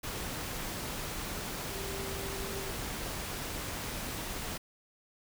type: tone in noise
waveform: sine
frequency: 391.2 Hz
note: G4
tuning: 4 cents flat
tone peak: -42 dBFS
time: 1.7-2.72 s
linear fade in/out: 10 ms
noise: pink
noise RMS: -38 dBFS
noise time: 0.03-4.58 s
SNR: -7 dB
effects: none